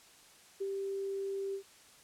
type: tone with ADSR envelope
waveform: sine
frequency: 392 Hz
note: G4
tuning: in tune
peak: -32 dBFS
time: 0.6-1.63 s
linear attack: 15 ms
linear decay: 48 ms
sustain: -2 dB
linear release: 88 ms
effects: white hiss -59 dBFS RMS until 2.03 s + low-pass 10000 Hz 12 dB/octave